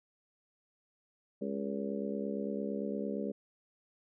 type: harmonic tone with a mistuned harmonic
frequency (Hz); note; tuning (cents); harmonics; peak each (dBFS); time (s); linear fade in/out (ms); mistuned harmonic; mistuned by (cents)
68.8; C#2; -12; 3 / 4 / 5 / 6 / 7 / 8; -37 / -41 / -47 / -40 / -42 / -43; 1.41-3.32; 10; 8; +51
effects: none